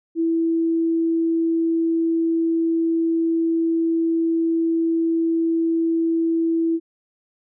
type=tone; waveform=sine; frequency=329.6 Hz; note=E4; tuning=in tune; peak=-17 dBFS; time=0.15-6.8 s; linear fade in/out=50 ms; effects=none